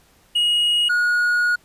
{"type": "tone pair in turn", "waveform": "triangle", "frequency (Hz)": [2886, 1447.2], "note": ["F#7", "F#6"], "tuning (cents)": [-44, -39], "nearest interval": "octave", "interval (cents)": 1195, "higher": "first", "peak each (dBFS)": -14, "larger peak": "neither", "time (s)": [[0.35, 0.89], [0.89, 1.56]], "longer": "second", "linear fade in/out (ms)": 10, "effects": ["pink hiss -56 dBFS RMS until 1.64 s", "resampled to 32000 Hz"]}